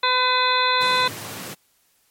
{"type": "harmonic tone", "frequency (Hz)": 505, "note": "B4", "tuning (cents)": 39, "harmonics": [1, 2, 3, 4, 5, 7, 8], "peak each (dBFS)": [-28, -20, -25, -28, -27, -25, -24], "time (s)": [0.03, 1.08], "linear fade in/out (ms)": 5}
{"type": "high-pass noise", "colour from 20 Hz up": "pink", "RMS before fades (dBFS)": -34, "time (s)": [0.8, 1.55], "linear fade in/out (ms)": 20, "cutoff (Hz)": 100, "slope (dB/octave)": 48}
{"effects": ["white hiss -63 dBFS RMS until 2.1 s", "MP3 64 kbps"]}